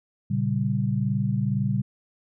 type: chord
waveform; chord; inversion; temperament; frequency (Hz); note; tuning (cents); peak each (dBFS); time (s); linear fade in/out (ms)
sine; G diminished; first; equal; 116.54 / 138.59 / 196; Bb2 / Db3 / G3; 0 / 0 / 0; -26; 0.3-1.82; 10
effects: none